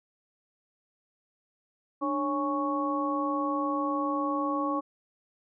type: harmonic tone with a mistuned harmonic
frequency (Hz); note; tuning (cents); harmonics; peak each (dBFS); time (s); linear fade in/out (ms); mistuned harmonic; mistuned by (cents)
277.2; C#4; 0; 1 / 2 / 3 / 4; -30 / -34 / -37 / -30; 2.01-4.81; 20; 1; +110
effects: none